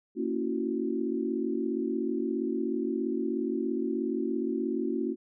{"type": "chord", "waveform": "sine", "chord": "F# dominant seventh", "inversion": "first", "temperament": "just", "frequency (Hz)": [231.2, 277.5, 333, 370], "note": ["A#3", "C#4", "E4", "F#4"], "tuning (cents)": [-14, 2, 18, 0], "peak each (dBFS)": -33, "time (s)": [0.15, 5.16], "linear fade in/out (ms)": 50, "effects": []}